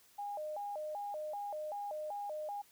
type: tone with vibrato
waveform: sine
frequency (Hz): 706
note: F5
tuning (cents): +19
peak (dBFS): -38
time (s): 0.18-2.62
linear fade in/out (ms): 10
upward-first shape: square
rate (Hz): 2.6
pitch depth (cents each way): 250
effects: white hiss -65 dBFS RMS until 2.71 s